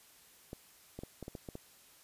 clicks, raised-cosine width 2 ms, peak -29 dBFS, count 8, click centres 0.531 / 0.99 / 1.035 / 1.227 / 1.281 / 1.352 / 1.488 / 1.554 s, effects white hiss -61 dBFS RMS until 2.03 s + resampled to 32000 Hz

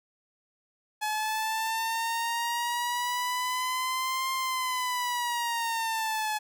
sawtooth linear two-way sweep, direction up then down, 850 to 1055 to 850 Hz, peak -24 dBFS, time 1.01-6.39 s, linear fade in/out 20 ms, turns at 4.32 s, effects none

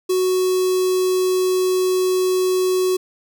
square tone with notch filter, 370 Hz, F#4, in tune, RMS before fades -18 dBFS, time 0.09-2.97 s, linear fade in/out 10 ms, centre 1700 Hz, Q 0.51, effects none

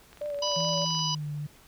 click train, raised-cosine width 0.3 ms, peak -33 dBFS, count 21, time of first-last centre 0.13-0.992 s, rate 23.2 Hz
sine tone with vibrato, 582 Hz, D5, 16 cents flat, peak -30 dBFS, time 0.21-0.85 s, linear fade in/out 5 ms, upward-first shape sine, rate 4.8 Hz, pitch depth 33 cents each way
harmonic tone, 987.8 Hz, B5, in tune, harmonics 1 / 3 / 4 / 5 / 6, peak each -33 / -32 / -40 / -31 / -36 dBFS, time 0.42-1.15 s, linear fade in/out 5 ms
sine tone with pitch glide, 164.81 to 147.68 Hz, E3 to D3, 0 to +10 cents, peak -31 dBFS, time 0.56-1.47 s, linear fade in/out 10 ms, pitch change -190 cents, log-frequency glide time 0.87-1.28 s
effects pink hiss -56 dBFS RMS until 1.67 s

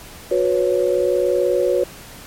sine chord, F# suspended fourth, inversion none, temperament equal with one note detuned, 364.5 / 493.9 / 554.4 Hz, F#4 / B4 / C#5, -26 / 0 / 0 cents, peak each -19 dBFS, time 0.31-1.84 s, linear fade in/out 5 ms, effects pink hiss -39 dBFS RMS until 2.26 s + MP3 64 kbps

